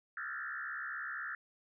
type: tone with frequency modulation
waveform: sine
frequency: 1568 Hz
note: G6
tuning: in tune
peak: -38 dBFS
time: 0.17-1.35 s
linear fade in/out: 2 ms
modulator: 67.9 Hz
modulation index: 3.8
effects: none